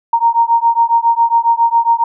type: beating tone pair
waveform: sine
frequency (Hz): 925 / 932.3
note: A#5 / A#5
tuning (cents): -14 / 0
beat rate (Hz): 7.3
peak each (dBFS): -12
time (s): 0.13-2.04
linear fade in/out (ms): 5
effects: none